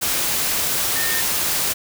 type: tone in noise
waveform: sine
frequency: 1821 Hz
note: A#6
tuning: 41 cents flat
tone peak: -25 dBFS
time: 0.95-1.22 s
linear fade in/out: 20 ms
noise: white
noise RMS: -21 dBFS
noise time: 0.01-1.74 s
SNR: -7 dB
effects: none